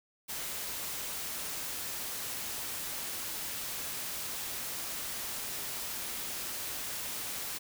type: noise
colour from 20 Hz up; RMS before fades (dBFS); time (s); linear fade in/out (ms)
white; -38; 0.28-7.59; 20
effects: none